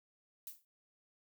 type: noise with exponential decay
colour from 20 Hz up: violet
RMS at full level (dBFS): -42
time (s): 0.47-0.65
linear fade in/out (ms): 2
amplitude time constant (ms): 38
effects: none